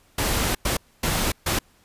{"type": "noise bursts at uneven times", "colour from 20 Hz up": "pink", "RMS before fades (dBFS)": -23, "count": 4, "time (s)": [[0.18, 0.55], [0.65, 0.77], [1.03, 1.32], [1.46, 1.59]], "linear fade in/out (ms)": 5, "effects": ["pink hiss -59 dBFS RMS until 1.84 s", "resampled to 32000 Hz"]}